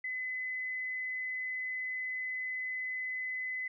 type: tone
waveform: sine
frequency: 2021 Hz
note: B6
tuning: 39 cents sharp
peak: -34 dBFS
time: 0.04-3.68 s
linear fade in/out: 5 ms
effects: none